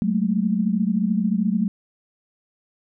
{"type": "tone cluster", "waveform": "sine", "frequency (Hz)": [186.9, 216.1, 229.8], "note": ["F#3", "A3", "A#3"], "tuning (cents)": [18, -31, -25], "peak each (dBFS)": [-22, -21, -27], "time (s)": [0.02, 1.68], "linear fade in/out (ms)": 0, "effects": []}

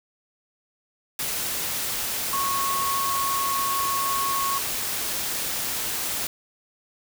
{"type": "tone in noise", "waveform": "sine", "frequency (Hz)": 1100, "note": "C#6", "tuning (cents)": -14, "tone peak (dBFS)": -24, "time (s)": [2.33, 4.58], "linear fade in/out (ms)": 2, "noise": "white", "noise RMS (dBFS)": -28, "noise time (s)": [1.19, 6.27], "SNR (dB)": 1, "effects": []}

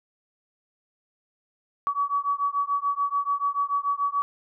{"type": "beating tone pair", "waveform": "sine", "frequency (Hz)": [1133, 1139.9], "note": ["C#6", "C#6"], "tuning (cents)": [37, 48], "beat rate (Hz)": 6.9, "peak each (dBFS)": -26, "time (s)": [1.87, 4.22], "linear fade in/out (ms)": 0, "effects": []}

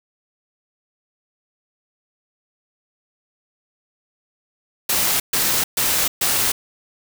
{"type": "noise bursts", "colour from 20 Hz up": "white", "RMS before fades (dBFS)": -19, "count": 4, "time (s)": [4.89, 6.52], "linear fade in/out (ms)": 5, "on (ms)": 310, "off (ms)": 130, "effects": []}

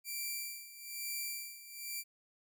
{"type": "tone with tremolo", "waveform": "5% pulse", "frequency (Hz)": 2349, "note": "D7", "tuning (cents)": 0, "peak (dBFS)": -27, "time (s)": [0.04, 2.04], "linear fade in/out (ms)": 50, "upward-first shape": "sine", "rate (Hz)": 1.1, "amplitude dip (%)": 80, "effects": []}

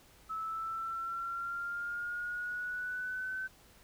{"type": "exponential sweep", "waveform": "sine", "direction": "up", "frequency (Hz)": [1300, 1532], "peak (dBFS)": -35, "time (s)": [0.29, 3.48], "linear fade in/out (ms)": 20, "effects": ["added 50 Hz sine -67 dBFS peak until 3.83 s", "pink hiss -61 dBFS RMS until 3.83 s"]}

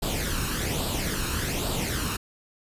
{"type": "noise with flanger", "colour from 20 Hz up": "pink", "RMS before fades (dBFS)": -28, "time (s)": [0.02, 2.17], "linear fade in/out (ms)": 10, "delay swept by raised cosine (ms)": [0.24, 0.75], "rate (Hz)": 1.2, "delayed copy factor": 0.6, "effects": ["resampled to 32000 Hz"]}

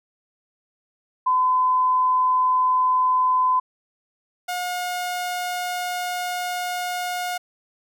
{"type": "tone pair in turn", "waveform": ["sine", "sawtooth"], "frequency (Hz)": [1016, 718.4], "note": ["B5", "F5"], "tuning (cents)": [49, 49], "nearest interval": "tritone", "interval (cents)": 600, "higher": "first", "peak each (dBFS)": [-16, -21], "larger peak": "first", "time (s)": [[1.26, 3.6], [4.48, 7.38]], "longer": "second", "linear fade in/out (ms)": 10, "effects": []}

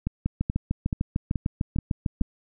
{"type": "two click trains", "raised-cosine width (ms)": 5, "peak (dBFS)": [-13, -12], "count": [6, 14], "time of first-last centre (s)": [[0.07, 2.216], [0.26, 2.212]], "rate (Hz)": [2.33, 6.66], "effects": []}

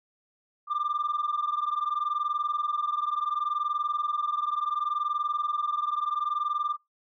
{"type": "tone pair together", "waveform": "sine", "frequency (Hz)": [1184, 1204.7], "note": ["D6", "D6"], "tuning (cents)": [14, 44], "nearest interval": "unison", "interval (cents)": 30, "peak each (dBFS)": [-27, -28], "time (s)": [0.67, 6.77], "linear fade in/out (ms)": 50, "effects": ["noise-tail reverb RT60 0.2 s tail -21 dB re dry", "tanh soft clip ceiling -22 dBFS"]}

